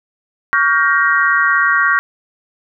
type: chord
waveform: sine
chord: G half-diminished seventh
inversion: second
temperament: just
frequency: 1128.9 / 1411.2 / 1568 / 1881.6 Hz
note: Db6 / F6 / G6 / Bb6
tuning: +31 / +18 / 0 / +16 cents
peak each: -16 dBFS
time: 0.53-1.99 s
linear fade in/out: 0 ms
effects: none